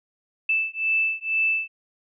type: beating tone pair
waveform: sine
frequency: 2637 / 2639.1 Hz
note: E7 / E7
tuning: 0 / +1 cents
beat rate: 2.1 Hz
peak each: -24 dBFS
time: 0.49-1.68 s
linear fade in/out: 5 ms
effects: none